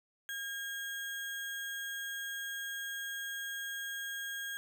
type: tone with sample-and-hold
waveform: sine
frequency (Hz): 1620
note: G#6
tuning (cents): -43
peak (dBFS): -37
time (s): 0.29-4.57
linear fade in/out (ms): 0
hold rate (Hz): 4900
effects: none